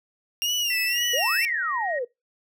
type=tone with vibrato; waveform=30% pulse; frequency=2780 Hz; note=F7; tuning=9 cents flat; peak=-20 dBFS; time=0.42-1.45 s; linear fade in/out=0 ms; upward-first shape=sine; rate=1.9 Hz; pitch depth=110 cents each way
type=tone with pitch glide; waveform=sine; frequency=1975.5 to 1878.7 Hz; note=B6 to A#6; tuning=0 to +13 cents; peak=-29 dBFS; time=0.7-1.99 s; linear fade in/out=5 ms; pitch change=-87 cents; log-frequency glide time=0.82-1.22 s
type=exponential two-way sweep; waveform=sine; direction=up then down; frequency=463.4 to 2427 to 463.4 Hz; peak=-25 dBFS; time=1.13-2.05 s; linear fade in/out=10 ms; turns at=1.44 s
effects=noise-tail reverb RT60 0.2 s tail -22 dB re dry